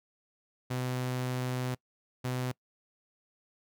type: tone pair in turn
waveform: sawtooth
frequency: 126.7 / 126.7 Hz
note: B2 / B2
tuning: +45 / +45 cents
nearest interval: unison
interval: 0 cents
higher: neither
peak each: -27 dBFS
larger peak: neither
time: 0.7-1.75 / 2.24-2.52 s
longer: first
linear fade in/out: 10 ms
effects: noise-tail reverb RT60 0.1 s tail -23 dB re dry